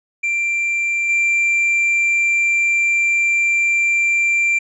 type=tone with level steps; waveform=triangle; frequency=2362 Hz; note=D7; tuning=9 cents sharp; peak=-15 / -12 dBFS; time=0.23-4.59 s; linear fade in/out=10 ms; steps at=1.09 s; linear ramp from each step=5 ms; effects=resampled to 22050 Hz